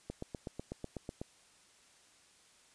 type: click train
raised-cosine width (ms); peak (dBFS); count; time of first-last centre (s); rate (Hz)
2; -26; 10; 0.1-1.215; 8.07
effects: white hiss -64 dBFS RMS until 2.74 s + resampled to 22050 Hz